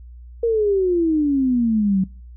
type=exponential sweep; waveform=sine; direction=down; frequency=472.4 to 185 Hz; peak=-15 dBFS; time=0.43-2.04 s; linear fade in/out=5 ms; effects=noise-tail reverb RT60 0.4 s tail -24 dB re dry + added 60 Hz sine -37 dBFS peak until 2.36 s